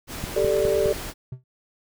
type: noise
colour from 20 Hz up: pink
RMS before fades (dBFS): -34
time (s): 0.07-1.14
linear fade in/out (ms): 50
type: click train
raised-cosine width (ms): 5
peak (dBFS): -17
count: 4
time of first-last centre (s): 0.24-0.859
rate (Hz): 4.85
type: chord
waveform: sine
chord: G suspended second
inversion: none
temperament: just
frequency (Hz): 392 / 441 / 588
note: G4 / A4 / D5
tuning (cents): 0 / +4 / +2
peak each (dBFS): -23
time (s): 0.36-0.93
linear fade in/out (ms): 5
type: tone with exponential decay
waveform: triangle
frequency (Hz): 127.6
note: C3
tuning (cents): -43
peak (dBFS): -25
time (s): 1.32-1.44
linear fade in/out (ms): 5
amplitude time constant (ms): 24
effects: none